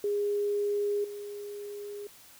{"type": "tone with level steps", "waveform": "sine", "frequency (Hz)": 410, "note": "G#4", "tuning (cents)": -22, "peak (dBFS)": [-26, -37], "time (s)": [0.04, 2.07], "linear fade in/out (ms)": 2, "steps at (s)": 1.04, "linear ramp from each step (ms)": 5, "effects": ["white hiss -54 dBFS RMS until 2.39 s"]}